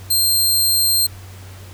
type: tone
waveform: 15% pulse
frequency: 4176 Hz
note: C8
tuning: 4 cents flat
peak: -7 dBFS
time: 0.1-1.07 s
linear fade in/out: 10 ms
effects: added 94 Hz sine -35 dBFS peak until 1.73 s + pink hiss -43 dBFS RMS until 1.73 s